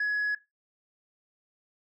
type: tone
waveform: sine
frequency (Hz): 1683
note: G#6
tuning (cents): +23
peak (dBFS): -23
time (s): 0-0.35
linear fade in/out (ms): 5
effects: noise-tail reverb RT60 0.2 s tail -19 dB re dry + tanh soft clip ceiling -24 dBFS